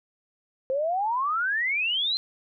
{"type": "exponential sweep", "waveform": "sine", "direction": "up", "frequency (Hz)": [515, 4189], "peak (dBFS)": -23, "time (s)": [0.7, 2.17], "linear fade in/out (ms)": 0, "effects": []}